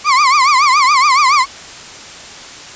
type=tone with vibrato; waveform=35% pulse; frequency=1108.7 Hz; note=C#6; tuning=in tune; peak=-6 dBFS; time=0.04-1.46 s; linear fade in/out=50 ms; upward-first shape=triangle; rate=7.1 Hz; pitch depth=190 cents each way; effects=white hiss -32 dBFS RMS until 2.75 s + resampled to 16000 Hz